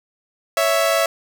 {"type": "tone pair together", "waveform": "sawtooth", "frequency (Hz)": [556.6, 659.3], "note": ["C#5", "E5"], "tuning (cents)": [7, 0], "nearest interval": "minor third", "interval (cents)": 293, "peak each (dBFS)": [-17, -13], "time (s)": [0.57, 1.06], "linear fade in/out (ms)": 2, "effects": []}